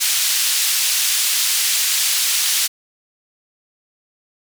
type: band-pass noise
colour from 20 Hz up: pink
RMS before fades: -18 dBFS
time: 0-2.68 s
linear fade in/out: 20 ms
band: 3400 to 15000 Hz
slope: 12 dB/octave
effects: none